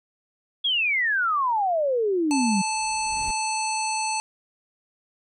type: exponential sweep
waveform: sine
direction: down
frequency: 3401 to 185.9 Hz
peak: -20 dBFS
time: 0.64-2.62 s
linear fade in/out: 10 ms
type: harmonic tone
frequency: 875 Hz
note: A5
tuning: 10 cents flat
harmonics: 1 / 3 / 5 / 7 / 9 / 10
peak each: -26 / -31 / -33 / -34 / -36 / -36 dBFS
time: 2.31-4.2 s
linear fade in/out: 0 ms
type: noise with exponential growth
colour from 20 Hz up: brown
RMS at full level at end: -33 dBFS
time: 2.52-3.31 s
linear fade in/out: 2 ms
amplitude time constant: 170 ms
effects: none